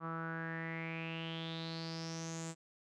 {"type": "tone with low-pass filter sweep", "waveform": "sawtooth", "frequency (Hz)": 163.8, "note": "E3", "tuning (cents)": -11, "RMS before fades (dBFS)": -42, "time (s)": [0, 2.55], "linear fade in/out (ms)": 50, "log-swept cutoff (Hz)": [1200, 7700], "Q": 7.5, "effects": []}